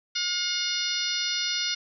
harmonic tone, 717 Hz, F5, 45 cents sharp, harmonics 2 / 3 / 4 / 5 / 6 / 7 / 8, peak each -36 / -35 / -34 / -32 / -33 / -31 / -34 dBFS, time 0.15-1.75 s, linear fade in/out 10 ms, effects none

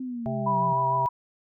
sine linear sweep, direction down, 261.6 to 166.4 Hz, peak -30 dBFS, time 0-0.73 s, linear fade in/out 5 ms
harmonic tone, 131.8 Hz, C3, 13 cents sharp, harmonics 1 / 3 / 5 / 6, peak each -31 / -38 / -31 / -39 dBFS, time 0.26-1.06 s, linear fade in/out 0 ms
sine tone with vibrato, 975 Hz, B5, 23 cents flat, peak -22 dBFS, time 0.46-1.09 s, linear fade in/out 10 ms, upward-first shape triangle, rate 6.6 Hz, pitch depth 33 cents each way
effects none

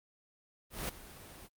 pink noise with ADSR envelope, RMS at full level -35 dBFS, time 0.7-1.49 s, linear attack 190 ms, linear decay 4 ms, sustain -16 dB, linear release 43 ms, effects Opus 32 kbps

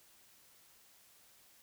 silence, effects white hiss -64 dBFS RMS until 1.62 s

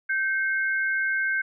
sine tone pair together, 1556.7 / 2159 Hz, G6 / C#7, -13 / -46 cents, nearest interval tritone, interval 567 cents, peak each -23 / -30 dBFS, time 0.09-1.42 s, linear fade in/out 10 ms, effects none

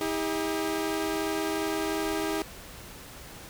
sawtooth tone pair together, 319.5 / 402.2 Hz, D#4 / G4, +46 / +44 cents, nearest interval major third, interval 398 cents, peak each -26 / -27 dBFS, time 0.01-2.42 s, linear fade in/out 0 ms, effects pink hiss -45 dBFS RMS until 3.49 s

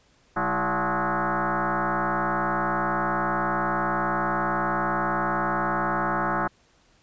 sine tone with frequency modulation, 210 Hz, G#3, 19 cents sharp, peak -22 dBFS, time 0.36-6.48 s, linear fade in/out 10 ms, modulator 180 Hz, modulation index 7.6, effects pink hiss -61 dBFS RMS until 7.02 s + resampled to 16000 Hz

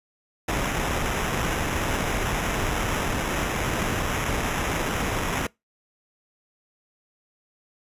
pink noise with sample-and-hold, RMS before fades -26 dBFS, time 0.48-5.47 s, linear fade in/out 5 ms, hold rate 4410 Hz, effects noise-tail reverb RT60 0.2 s tail -24 dB re dry + resampled to 32000 Hz

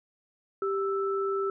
sine tone pair together, 392.4 / 1320 Hz, G4 / E6, +2 / +2 cents, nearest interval octave + major sixth, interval 2100 cents, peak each -27 / -32 dBFS, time 0.62-1.5 s, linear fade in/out 2 ms, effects none

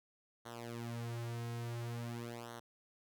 sawtooth tone with flanger, 117.8 Hz, A#2, 19 cents sharp, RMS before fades -43 dBFS, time 0.45-2.6 s, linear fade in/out 10 ms, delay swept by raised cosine 0.4 to 5.1 ms, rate 0.48 Hz, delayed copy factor -0.9, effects none

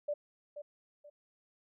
sine tone with echo, 587 Hz, D5, 1 cent flat, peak -31 dBFS, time 0.08-0.14 s, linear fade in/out 10 ms, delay 480 ms, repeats 2, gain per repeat -10 dB, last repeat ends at 1.1 s, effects none

